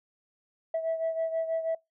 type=beating tone pair; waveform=sine; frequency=651 / 657.2 Hz; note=E5 / E5; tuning=-22 / -5 cents; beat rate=6.2 Hz; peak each=-27 / -32 dBFS; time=0.74-1.75 s; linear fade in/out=5 ms; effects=noise-tail reverb RT60 0.2 s tail -25 dB re dry + tanh soft clip ceiling -23 dBFS